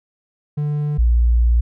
triangle / sine tone pair in turn, 148 / 58.73 Hz, D3 / A#1, +14 / +14 cents, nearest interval octave + major third, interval 1600 cents, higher first, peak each -16 / -11 dBFS, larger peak second, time 0.57-0.98 / 0.98-1.61 s, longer second, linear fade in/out 10 ms, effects none

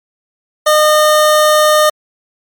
25% pulse tone, 610 Hz, D#5, 34 cents flat, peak -3 dBFS, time 0.66-1.9 s, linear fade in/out 10 ms, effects MP3 96 kbps

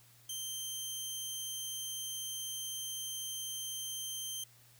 15% pulse tone, 3136 Hz, G7, in tune, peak -31 dBFS, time 0.29-4.44 s, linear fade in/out 5 ms, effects added 119 Hz sine -64 dBFS peak until 4.79 s + white hiss -63 dBFS RMS until 4.79 s

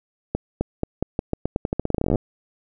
accelerating click train, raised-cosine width 2 ms, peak -8 dBFS, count 25, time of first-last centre 0.35-2.157 s, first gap 260 ms, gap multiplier 0.86, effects none

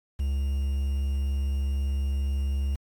triangle tone with quantisation, 68.9 Hz, C#2, 10 cents flat, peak -22 dBFS, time 0.19-2.76 s, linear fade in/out 10 ms, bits 8, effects AAC 64 kbps

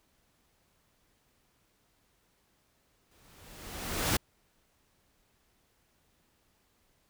pink noise with exponential growth, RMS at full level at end -26 dBFS, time 3.11-4.17 s, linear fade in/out 5 ms, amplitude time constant 230 ms, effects pink hiss -71 dBFS RMS until 7.09 s

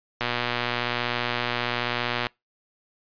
click train, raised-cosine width 0.3 ms, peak -9 dBFS, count 250, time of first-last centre 0.21-2.268 s, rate 121 Hz, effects noise-tail reverb RT60 0.2 s tail -25 dB re dry + resampled to 11025 Hz

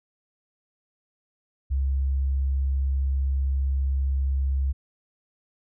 sine tone, 67.6 Hz, C#2, 43 cents flat, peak -21 dBFS, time 1.7-4.73 s, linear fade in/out 20 ms, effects none

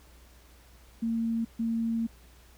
sine tone bursts at uneven times, 228.2 Hz, A#3, 37 cents flat, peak -26 dBFS, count 2, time 1.02-1.45 / 1.59-2.07 s, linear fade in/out 10 ms, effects added 60 Hz sine -54 dBFS peak until 2.57 s + pink hiss -59 dBFS RMS until 2.57 s

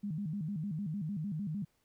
sine tone with vibrato, 177.9 Hz, F3, 32 cents sharp, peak -34 dBFS, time 0.03-1.65 s, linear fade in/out 10 ms, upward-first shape square, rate 6.6 Hz, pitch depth 240 cents each way, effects pink hiss -75 dBFS RMS until 1.84 s

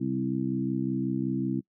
harmonic tone with a mistuned harmonic, 65.41 Hz, C2, in tune, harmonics 2 / 3 / 4 / 5, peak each -33 / -32 / -30 / -32 dBFS, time 0-1.61 s, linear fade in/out 20 ms, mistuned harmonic 2, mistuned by +33 cents, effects noise-tail reverb RT60 0.1 s tail -23 dB re dry

